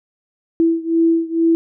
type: beating tone pair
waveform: sine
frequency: 329.6 / 331.8 Hz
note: E4 / E4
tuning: 0 / +11 cents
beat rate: 2.2 Hz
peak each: -15 / -17 dBFS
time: 0.6-1.55 s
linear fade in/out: 0 ms
effects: none